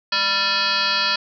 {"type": "tone with frequency modulation", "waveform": "sine", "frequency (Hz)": 2916, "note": "F#7", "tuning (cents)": -26, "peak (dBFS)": -17, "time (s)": [0.12, 1.16], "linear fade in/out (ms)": 5, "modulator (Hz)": 386, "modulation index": 5, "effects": []}